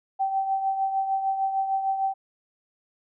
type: tone with tremolo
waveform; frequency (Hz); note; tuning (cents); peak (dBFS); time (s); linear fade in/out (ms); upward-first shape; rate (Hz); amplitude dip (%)
sine; 775; G5; -20; -20; 0.19-2.14; 20; triangle; 6.6; 60
effects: none